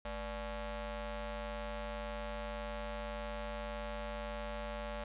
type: ring-modulated tone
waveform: sawtooth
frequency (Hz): 268.1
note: C4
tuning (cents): +42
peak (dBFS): -32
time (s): 0.05-5.04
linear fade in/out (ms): 5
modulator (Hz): 319
effects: resampled to 8000 Hz + 12-bit